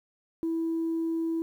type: tone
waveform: sine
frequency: 328.3 Hz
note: E4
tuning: 7 cents flat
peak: -25 dBFS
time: 0.43-1.42 s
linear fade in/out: 0 ms
effects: tanh soft clip ceiling -23 dBFS + 10-bit